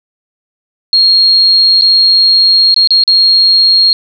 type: tone with dropouts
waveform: sine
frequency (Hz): 4261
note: C8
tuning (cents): +31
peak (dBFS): -4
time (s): 0.93-3.93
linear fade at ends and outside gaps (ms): 1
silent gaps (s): 1.812-1.82 / 2.743-2.763 / 2.874-2.906 / 3.037-3.077
effects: none